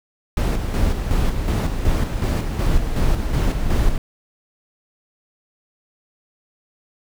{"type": "noise with tremolo", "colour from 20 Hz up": "brown", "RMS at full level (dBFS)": -17, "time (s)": [0.37, 3.98], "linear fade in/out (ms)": 2, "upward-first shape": "square", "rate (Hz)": 2.7, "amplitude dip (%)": 45, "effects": []}